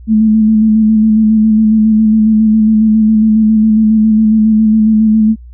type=tone with vibrato; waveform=sine; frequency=217.6 Hz; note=A3; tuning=19 cents flat; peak=-5 dBFS; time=0.07-5.36 s; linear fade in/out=50 ms; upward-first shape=square; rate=7.3 Hz; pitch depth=22 cents each way; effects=added 60 Hz sine -30 dBFS peak until 5.53 s